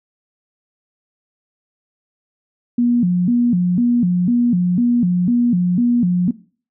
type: tone with vibrato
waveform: sine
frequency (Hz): 207.1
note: G#3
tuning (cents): -5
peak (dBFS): -12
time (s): 2.78-6.31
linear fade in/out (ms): 5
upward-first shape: square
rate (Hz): 2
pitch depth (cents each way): 260
effects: noise-tail reverb RT60 0.4 s tail -19 dB re dry